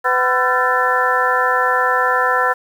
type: harmonic tone with a mistuned harmonic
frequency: 251.8 Hz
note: B3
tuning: 34 cents sharp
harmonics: 2 / 3 / 4 / 5 / 6 / 7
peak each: -21 / -22 / -19 / -19 / -25 / -19 dBFS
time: 0.04-2.54 s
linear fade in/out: 20 ms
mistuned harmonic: 5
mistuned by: +120 cents
effects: 7-bit